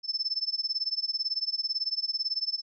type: tone with tremolo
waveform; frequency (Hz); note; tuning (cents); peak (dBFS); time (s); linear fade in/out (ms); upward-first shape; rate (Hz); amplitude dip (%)
sine; 5274; E8; 0; -24; 0.03-2.62; 50; sine; 18; 95
effects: none